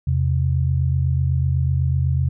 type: tone pair together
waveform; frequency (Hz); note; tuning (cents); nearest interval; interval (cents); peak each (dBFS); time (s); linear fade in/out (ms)
sine; 83.78 / 131.8; E2 / C3; +29 / +13; minor sixth; 784; -19; 0.07-2.29; 5
effects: none